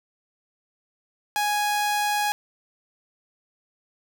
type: tone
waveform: sawtooth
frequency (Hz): 830.6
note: G#5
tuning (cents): 0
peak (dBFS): -18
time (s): 1.36-2.32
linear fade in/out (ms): 0
effects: none